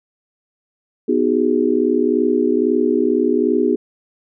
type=chord; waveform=sine; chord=G# minor seventh; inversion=first; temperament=just; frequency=249.2 / 311.5 / 373.8 / 415.3 Hz; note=B3 / D#4 / F#4 / G#4; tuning=+16 / +2 / +18 / 0 cents; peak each=-19 dBFS; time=1.08-3.76 s; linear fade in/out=10 ms; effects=none